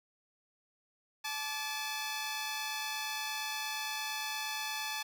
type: tone pair together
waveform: 10% pulse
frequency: 864 / 1168.2 Hz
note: A5 / D6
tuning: -32 / -10 cents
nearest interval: perfect fourth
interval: 522 cents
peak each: -28 / -34 dBFS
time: 1.24-5.03 s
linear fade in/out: 10 ms
effects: none